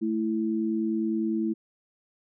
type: tone pair together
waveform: sine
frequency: 219.9 / 329.7 Hz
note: A3 / E4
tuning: -1 / 0 cents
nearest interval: perfect fifth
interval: 701 cents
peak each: -27 dBFS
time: 0.01-1.54 s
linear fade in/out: 20 ms
effects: none